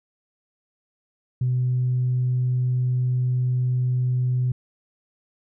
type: tone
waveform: sine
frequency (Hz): 125.8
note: B2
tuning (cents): +32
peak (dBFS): -18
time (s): 1.41-4.52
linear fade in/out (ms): 5
effects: tanh soft clip ceiling -15 dBFS